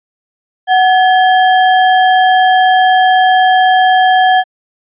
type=tone with sample-and-hold; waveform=sine; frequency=744 Hz; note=F#5; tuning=9 cents sharp; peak=-5 dBFS; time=0.67-4.44 s; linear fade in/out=50 ms; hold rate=2450 Hz; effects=resampled to 8000 Hz